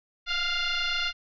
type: tone with frequency modulation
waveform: sine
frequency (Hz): 715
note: F5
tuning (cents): +41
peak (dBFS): -25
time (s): 0.26-1.13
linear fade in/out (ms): 50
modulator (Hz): 701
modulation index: 5.3
effects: none